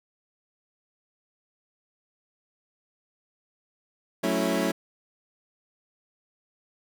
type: chord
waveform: 25% pulse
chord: F# minor seventh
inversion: none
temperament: equal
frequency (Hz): 185 / 220 / 277.2 / 329.6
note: F#3 / A3 / C#4 / E4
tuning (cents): 0 / 0 / 0 / 0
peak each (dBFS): -26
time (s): 4.23-4.72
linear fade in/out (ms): 10
effects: none